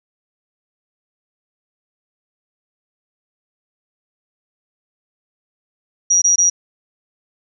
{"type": "tone bursts", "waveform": "sine", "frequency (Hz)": 5760, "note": "F#8", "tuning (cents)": -47, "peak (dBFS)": -10, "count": 3, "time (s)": [6.1, 6.5], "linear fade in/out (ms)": 10, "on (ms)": 120, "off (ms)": 20, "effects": []}